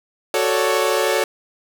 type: chord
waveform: sawtooth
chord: D major seventh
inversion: first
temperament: equal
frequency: 370 / 440 / 554.4 / 587.3 Hz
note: F#4 / A4 / C#5 / D5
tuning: 0 / 0 / 0 / 0 cents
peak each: -19 / -17 / -17 / -22 dBFS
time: 0.34-1.24 s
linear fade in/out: 2 ms
effects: none